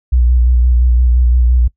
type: tone with vibrato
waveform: sine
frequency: 61 Hz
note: B1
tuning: 21 cents flat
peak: -7 dBFS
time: 0.12-1.68 s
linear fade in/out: 10 ms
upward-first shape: square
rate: 5.8 Hz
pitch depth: 32 cents each way
effects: noise-tail reverb RT60 0.1 s tail -21 dB re dry